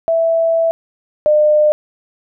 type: tone pair in turn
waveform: sine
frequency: 659.3 / 603.8 Hz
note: E5 / D5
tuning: 0 / +48 cents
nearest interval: major second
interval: 152 cents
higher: first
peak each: -11 / -8 dBFS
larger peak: second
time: 0.08-0.71 / 1.26-1.72 s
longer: first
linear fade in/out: 0 ms
effects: none